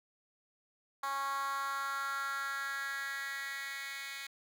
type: tone with high-pass filter sweep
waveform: 10% pulse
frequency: 275.3 Hz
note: C#4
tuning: 12 cents flat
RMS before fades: -38 dBFS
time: 1.03-4.27 s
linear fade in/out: 5 ms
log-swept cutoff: 1000 to 2400 Hz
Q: 4
effects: none

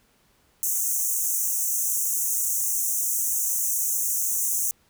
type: high-pass noise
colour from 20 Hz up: pink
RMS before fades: -25 dBFS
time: 0.63-4.71 s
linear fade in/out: 0 ms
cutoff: 6000 Hz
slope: 96 dB/octave
effects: pink hiss -63 dBFS RMS until 4.89 s

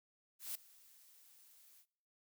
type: noise with ADSR envelope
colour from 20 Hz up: blue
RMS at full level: -41 dBFS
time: 0.39-1.86 s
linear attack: 160 ms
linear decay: 5 ms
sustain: -23 dB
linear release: 64 ms
effects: noise-tail reverb RT60 0.8 s tail -25 dB re dry

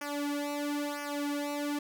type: tone with flanger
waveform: sawtooth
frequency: 290 Hz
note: D4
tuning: 22 cents flat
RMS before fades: -34 dBFS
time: 0.01-1.79 s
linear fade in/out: 5 ms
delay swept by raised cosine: 0.25 to 2.85 ms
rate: 1 Hz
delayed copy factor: -0.95
effects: none

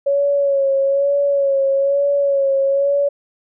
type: tone with vibrato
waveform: sine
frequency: 556 Hz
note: C#5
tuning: 5 cents sharp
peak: -13 dBFS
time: 0.06-3.09 s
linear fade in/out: 10 ms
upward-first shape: sine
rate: 1.1 Hz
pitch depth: 36 cents each way
effects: none

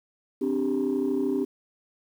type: chord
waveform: sine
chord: C suspended second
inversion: none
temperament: just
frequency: 261.6 / 294.3 / 392.4 Hz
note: C4 / D4 / G4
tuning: 0 / +4 / +2 cents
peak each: -26 / -27 / -26 dBFS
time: 0.41-1.45 s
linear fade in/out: 10 ms
effects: tanh soft clip ceiling -18 dBFS + 9-bit

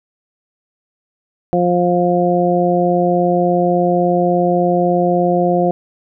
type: harmonic tone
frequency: 176.5 Hz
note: F3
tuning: 19 cents sharp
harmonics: 1 / 2 / 3 / 4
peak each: -17 / -17 / -17 / -17 dBFS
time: 1.53-5.71 s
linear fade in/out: 0 ms
effects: none

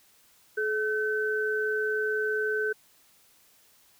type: tone pair together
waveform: sine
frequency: 428.5 / 1527 Hz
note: A4 / G6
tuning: -46 / -46 cents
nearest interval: octave + minor seventh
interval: 2200 cents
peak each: -28 dBFS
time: 0.57-2.73 s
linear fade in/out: 10 ms
effects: white hiss -61 dBFS RMS until 3.99 s

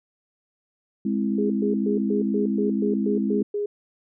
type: chord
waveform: sine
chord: Ab augmented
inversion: none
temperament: equal with one note detuned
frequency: 207.7 / 263.4 / 329.6 Hz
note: Ab3 / C4 / E4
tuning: 0 / +12 / 0 cents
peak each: -23 / -27 / -29 dBFS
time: 1.05-3.43 s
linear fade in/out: 5 ms
type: tone bursts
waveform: sine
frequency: 412 Hz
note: G#4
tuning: 14 cents flat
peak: -23 dBFS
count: 10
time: 1.38-3.66 s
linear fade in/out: 5 ms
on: 120 ms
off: 120 ms
effects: none

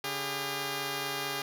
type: tone pair together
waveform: 5% pulse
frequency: 142.6 / 403.3 Hz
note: C#3 / G4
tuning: +49 / +49 cents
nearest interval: octave + tritone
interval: 1800 cents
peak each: -27 / -22 dBFS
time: 0.04-1.42 s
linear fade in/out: 2 ms
effects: none

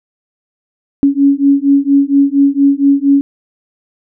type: beating tone pair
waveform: sine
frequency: 277.2 / 281.5 Hz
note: C#4 / C#4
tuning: 0 / +27 cents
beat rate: 4.3 Hz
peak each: -10 dBFS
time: 1.03-3.21 s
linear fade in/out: 0 ms
effects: none

